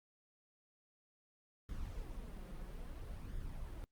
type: noise with flanger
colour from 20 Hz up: brown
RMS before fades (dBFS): -45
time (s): 1.69-3.84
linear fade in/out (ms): 0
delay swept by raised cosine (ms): 0.58 to 5.68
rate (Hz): 0.6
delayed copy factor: +0.5
effects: Opus 48 kbps